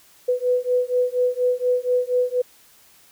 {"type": "beating tone pair", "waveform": "sine", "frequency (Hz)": [495.2, 499.4], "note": ["B4", "B4"], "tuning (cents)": [5, 19], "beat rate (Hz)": 4.2, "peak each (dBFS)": [-21, -21], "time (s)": [0.28, 2.42], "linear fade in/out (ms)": 10, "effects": ["white hiss -53 dBFS RMS until 3.11 s"]}